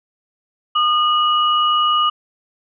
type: tone pair together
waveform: sine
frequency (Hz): 1221 / 2915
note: D#6 / F#7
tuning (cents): -33 / -26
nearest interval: octave + minor third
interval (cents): 1507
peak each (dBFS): -14 / -19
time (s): 0.75-2.1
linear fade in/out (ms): 10
effects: none